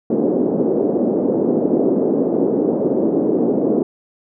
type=band-pass noise; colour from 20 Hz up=pink; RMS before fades=-17 dBFS; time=0.1-3.83 s; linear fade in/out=2 ms; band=240 to 480 Hz; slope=24 dB/octave; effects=none